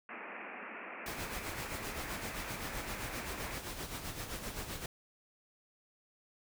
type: band-pass noise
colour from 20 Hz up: white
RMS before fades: -46 dBFS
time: 0.09-3.58 s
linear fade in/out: 2 ms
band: 190 to 2600 Hz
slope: 96 dB/octave
type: noise with tremolo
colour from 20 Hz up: pink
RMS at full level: -40 dBFS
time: 1.06-4.86 s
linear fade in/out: 2 ms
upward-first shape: sine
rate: 7.7 Hz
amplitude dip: 55%
effects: none